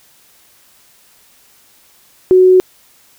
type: tone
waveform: sine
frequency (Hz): 370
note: F#4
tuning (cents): 0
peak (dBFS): -4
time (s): 2.31-2.6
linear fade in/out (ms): 0
effects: white hiss -49 dBFS RMS until 3.18 s